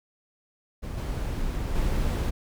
brown noise with level steps, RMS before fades -33 / -29 / -25 dBFS, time 0.82-2.31 s, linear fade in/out 20 ms, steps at 0.97 / 1.75 s, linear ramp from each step 10 ms, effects none

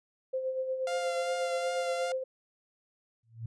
sine tone with tremolo, 521 Hz, C5, 7 cents flat, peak -28 dBFS, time 0.33-2.24 s, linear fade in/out 10 ms, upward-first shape sine, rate 8.4 Hz, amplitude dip 50%
sawtooth tone with vibrato, 696 Hz, F5, 6 cents flat, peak -30 dBFS, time 0.87-2.12 s, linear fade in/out 2 ms, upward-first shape triangle, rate 2.6 Hz, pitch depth 23 cents each way
sine tone with exponential growth, 114.2 Hz, A#2, 35 cents flat, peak -32 dBFS, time 3.23-3.46 s, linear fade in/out 5 ms, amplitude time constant 48 ms
effects resampled to 22050 Hz

